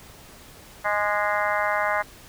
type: harmonic tone with a mistuned harmonic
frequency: 207.7 Hz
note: G#3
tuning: in tune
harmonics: 3 / 4 / 5 / 6 / 7 / 8 / 9 / 10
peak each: -27 / -28 / -29 / -30 / -30 / -31 / -32 / -32 dBFS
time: 0.84-2.03 s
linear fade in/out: 20 ms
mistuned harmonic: 6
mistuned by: -32 cents
effects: pink hiss -47 dBFS RMS until 2.28 s

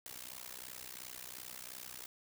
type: noise with amplitude modulation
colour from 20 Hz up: white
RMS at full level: -44 dBFS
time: 0.06-2.06 s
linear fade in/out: 0 ms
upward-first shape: sine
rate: 62.8 Hz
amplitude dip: 100%
effects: none

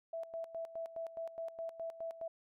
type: tone with tremolo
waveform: sine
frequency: 660 Hz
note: E5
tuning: 2 cents sharp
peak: -38 dBFS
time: 0.13-2.28 s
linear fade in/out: 5 ms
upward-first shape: square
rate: 4.8 Hz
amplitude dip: 75%
effects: none

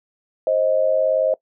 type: tone pair together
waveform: sine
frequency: 528.3 / 627 Hz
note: C5 / D#5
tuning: +17 / +13 cents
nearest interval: minor third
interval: 296 cents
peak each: -18 dBFS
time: 0.47-1.34 s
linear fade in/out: 2 ms
effects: noise-tail reverb RT60 0.1 s tail -21 dB re dry

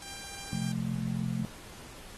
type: tone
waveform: 5% pulse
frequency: 794 Hz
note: G5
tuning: 22 cents sharp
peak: -31 dBFS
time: 0.02-0.72 s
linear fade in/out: 2 ms
type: chord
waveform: sine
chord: F major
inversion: second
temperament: just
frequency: 130.96 / 174.61 / 218.3 Hz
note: C3 / F3 / A3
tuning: +2 / 0 / -13 cents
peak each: -34 dBFS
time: 0.53-1.45 s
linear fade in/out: 0 ms
effects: pink hiss -49 dBFS RMS until 2.17 s + AAC 32 kbps

